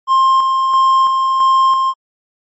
triangle tone with tremolo, 1059 Hz, C6, 21 cents sharp, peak -6 dBFS, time 0.07-1.94 s, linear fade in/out 50 ms, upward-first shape square, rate 1.5 Hz, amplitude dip 35%, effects MP3 32 kbps

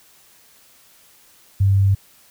sine tone, 98 Hz, G2, in tune, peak -12 dBFS, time 1.6-1.95 s, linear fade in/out 10 ms, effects white hiss -52 dBFS RMS until 2.3 s

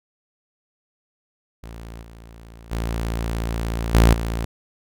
sawtooth tone with level steps, 56.7 Hz, A#1, 47 cents flat, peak -31 / -37 / -19 / -7 / -19 dBFS, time 1.63-4.45 s, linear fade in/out 5 ms, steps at 2.02 / 2.71 / 3.94 / 4.13 s, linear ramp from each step 10 ms, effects none

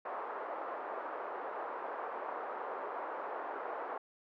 white band-pass noise, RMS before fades -41 dBFS, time 0.05-3.98 s, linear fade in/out 5 ms, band 400 to 1200 Hz, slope 24 dB/octave, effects none

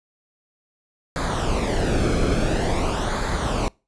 brown noise with flanger, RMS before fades -22 dBFS, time 1.16-3.68 s, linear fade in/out 0 ms, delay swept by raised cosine 0.35 to 1.09 ms, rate 0.48 Hz, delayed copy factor -0.65, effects noise-tail reverb RT60 0.3 s tail -26 dB re dry + resampled to 22050 Hz

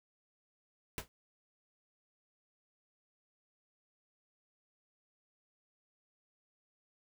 pink noise with exponential decay, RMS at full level -35 dBFS, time 0.98-1.08 s, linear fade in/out 0 ms, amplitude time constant 21 ms, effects none

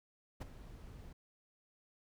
brown noise with ADSR envelope, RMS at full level -37 dBFS, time 0.4-1.13 s, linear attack 19 ms, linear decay 16 ms, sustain -15 dB, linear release 7 ms, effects none

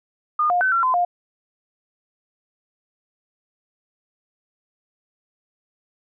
sine tone with pitch steps, 1219 / 711 / 1522 / 1363 / 1024 / 707 Hz, D#6 / F5 / F#6 / F6 / C6 / F5, -36 / +31 / +48 / -43 / -38 / +21 cents, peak -16 dBFS, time 0.39-1.05 s, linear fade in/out 5 ms, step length 110 ms, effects none

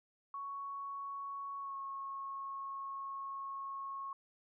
sine tone with pitch glide, 1112 to 1094.2 Hz, C#6 to C#6, +5 to -23 cents, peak -40 dBFS, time 0.34-4.13 s, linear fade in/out 2 ms, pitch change -28 cents, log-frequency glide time 1.59-1.77 s, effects none

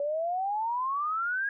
sine exponential sweep, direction up, 564 to 1661.2 Hz, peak -27 dBFS, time 0-1.49 s, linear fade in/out 2 ms, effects none

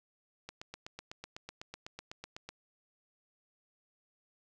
click train, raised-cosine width 0.2 ms, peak -26 dBFS, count 17, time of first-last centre 0.49-2.49 s, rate 8 Hz, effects none

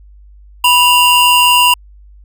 square tone pair together, 984 / 2787 Hz, B5 / F7, -7 / -4 cents, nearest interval octave + tritone, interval 1803 cents, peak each -10 / -10 dBFS, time 0.64-1.74 s, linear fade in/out 5 ms, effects added 50 Hz sine -37 dBFS peak until 2.24 s

